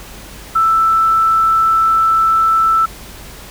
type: tone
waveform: sine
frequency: 1323 Hz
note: E6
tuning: 6 cents sharp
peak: -9 dBFS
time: 0.55-2.86 s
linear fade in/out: 10 ms
effects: added 50 Hz sine -38 dBFS peak until 3.5 s + pink hiss -35 dBFS RMS until 3.5 s